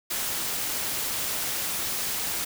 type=noise with amplitude modulation; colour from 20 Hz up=white; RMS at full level=-27 dBFS; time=0.1-2.45 s; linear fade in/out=10 ms; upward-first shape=sine; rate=271 Hz; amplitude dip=50%; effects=none